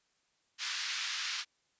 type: band-pass noise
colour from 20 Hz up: white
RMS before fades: -37 dBFS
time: 0.58-1.45 s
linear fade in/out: 50 ms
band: 1300 to 5600 Hz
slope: 24 dB/octave
effects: white hiss -75 dBFS RMS until 1.79 s + resampled to 16000 Hz